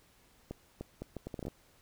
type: accelerating click train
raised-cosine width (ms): 2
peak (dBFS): -26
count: 11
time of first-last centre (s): 0.51-1.482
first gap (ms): 300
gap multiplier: 0.7
effects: pink hiss -65 dBFS RMS until 1.81 s